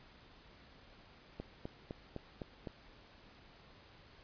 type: click train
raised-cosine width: 2 ms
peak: -28 dBFS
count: 6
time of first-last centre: 1.4-2.672 s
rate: 3.93 Hz
effects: pink hiss -60 dBFS RMS until 4.23 s + resampled to 11025 Hz